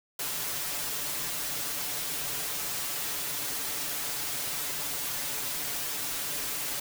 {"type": "noise with comb filter", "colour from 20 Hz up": "white", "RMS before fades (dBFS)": -33, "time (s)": [0.19, 6.8], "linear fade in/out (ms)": 5, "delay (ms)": 6.9, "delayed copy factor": 0.75, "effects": []}